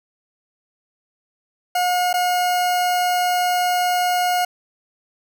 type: tone with dropouts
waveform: 40% pulse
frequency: 719 Hz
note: F#5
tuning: 50 cents flat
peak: -16 dBFS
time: 1.75-4.45 s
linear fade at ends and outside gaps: 5 ms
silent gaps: 2.13-2.139 s
effects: none